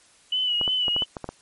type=tone with vibrato; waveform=sine; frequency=2960 Hz; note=F#7; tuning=in tune; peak=-21 dBFS; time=0.32-1.04 s; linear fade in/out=5 ms; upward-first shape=sine; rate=3 Hz; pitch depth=45 cents each way
type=clicks; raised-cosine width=1 ms; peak=-17 dBFS; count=8; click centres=0.613 / 0.678 / 0.882 / 0.964 / 1.022 / 1.168 / 1.243 / 1.29 s
effects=white hiss -56 dBFS RMS until 1.41 s + MP3 48 kbps